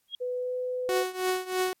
sine tone with exponential growth, 3272 Hz, G#7, 26 cents flat, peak -28 dBFS, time 0.08-0.15 s, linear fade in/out 2 ms, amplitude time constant 15 ms
sine tone with pitch glide, 497.7 to 502.6 Hz, B4 to B4, +13 to +30 cents, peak -28 dBFS, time 0.2-1.04 s, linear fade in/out 20 ms, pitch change +17 cents, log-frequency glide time 0.35-0.55 s
sawtooth tone with tremolo, 370 Hz, F#4, in tune, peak -19 dBFS, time 0.89-1.73 s, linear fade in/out 0 ms, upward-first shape triangle, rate 3.1 Hz, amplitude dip 90%
effects white hiss -73 dBFS RMS until 1.8 s + MP3 64 kbps

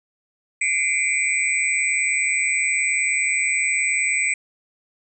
sine tone cluster, 2062 / 2253 / 2392 / 8020 Hz, C7 / C#7 / D7 / B8, -26 / +28 / +31 / +26 cents, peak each -24 dBFS, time 0.61-4.34 s, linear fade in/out 5 ms, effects none

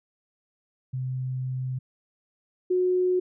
sine tone pair in turn, 129 / 364.9 Hz, C3 / F#4, -24 / -24 cents, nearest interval octave + tritone, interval 1800 cents, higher second, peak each -27 / -20 dBFS, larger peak second, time 0.93-1.79 / 2.7-3.2 s, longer first, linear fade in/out 10 ms, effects none

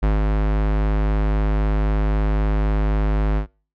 square tone with ADSR envelope, 51.91 Hz, G#1, in tune, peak -15 dBFS, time 0.02-3.47 s, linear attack 17 ms, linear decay 160 ms, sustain -2 dB, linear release 98 ms, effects noise-tail reverb RT60 0.4 s tail -26 dB re dry + low-pass 2000 Hz 12 dB/octave

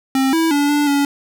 square tone with pitch steps, 266.5 / 326.5 / 287.6 / 292.2 / 283.2 Hz, C4 / E4 / D4 / D4 / C#4, +32 / -17 / -36 / -9 / +37 cents, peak -14 dBFS, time 0.15-1.05 s, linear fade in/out 2 ms, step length 180 ms, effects none

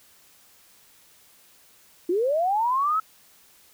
sine linear sweep, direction up, 329.6 to 1318.5 Hz, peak -20 dBFS, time 2.09-3 s, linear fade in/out 5 ms, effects white hiss -56 dBFS RMS until 3.73 s

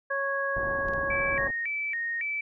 harmonic tone, 552 Hz, C#5, 7 cents flat, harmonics 1 / 2 / 3, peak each -31 / -33 / -29 dBFS, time 0.1-1.48 s, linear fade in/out 10 ms
pink low-pass noise, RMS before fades -38 dBFS, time 0.56-1.51 s, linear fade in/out 5 ms, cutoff 1100 Hz, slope 48 dB/octave
clicks, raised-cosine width 0.2 ms, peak -33 dBFS, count 2, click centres 0.885 / 0.936 s
sine tone with vibrato, 2073 Hz, C7, 17 cents flat, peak -28 dBFS, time 1.1-2.41 s, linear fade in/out 5 ms, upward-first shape square, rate 1.8 Hz, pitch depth 190 cents each way
effects none

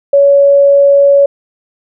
sine tone, 562 Hz, C#5, 24 cents sharp, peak -3 dBFS, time 0.13-1.26 s, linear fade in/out 5 ms, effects none

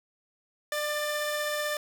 sawtooth tone pair together, 597 / 1775.1 Hz, D5 / A6, +28 / +15 cents, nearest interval octave + perfect fifth, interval 1887 cents, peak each -26 / -30 dBFS, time 0.72-1.77 s, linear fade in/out 2 ms, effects none

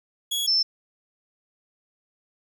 sawtooth / sine tone pair in turn, 3347 / 5313 Hz, G#7 / E8, +13 / +13 cents, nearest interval minor sixth, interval 800 cents, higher second, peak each -21 / -18 dBFS, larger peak second, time 0.31-0.47 / 0.47-0.63 s, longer neither, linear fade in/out 10 ms, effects 10-bit

